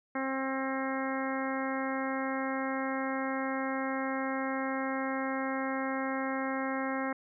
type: harmonic tone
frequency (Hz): 266.6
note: C4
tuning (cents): +33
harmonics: 1 / 2 / 3 / 4 / 5 / 6 / 7 / 8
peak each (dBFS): -34 / -37 / -39 / -40 / -41 / -42 / -42 / -43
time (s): 0.15-7.13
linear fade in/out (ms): 5
effects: none